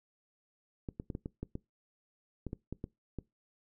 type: clicks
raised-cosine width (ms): 3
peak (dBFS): -25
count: 12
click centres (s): 0.888 / 0.999 / 1.102 / 1.151 / 1.259 / 1.43 / 1.554 / 2.467 / 2.531 / 2.726 / 2.841 / 3.187
effects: noise-tail reverb RT60 0.2 s tail -22 dB re dry